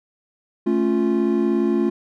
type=chord; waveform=triangle; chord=A augmented; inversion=none; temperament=equal; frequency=220 / 277.2 / 349.2 Hz; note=A3 / C#4 / E#4; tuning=0 / 0 / 0 cents; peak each=-19 / -21 / -18 dBFS; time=0.66-1.9 s; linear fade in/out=10 ms; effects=none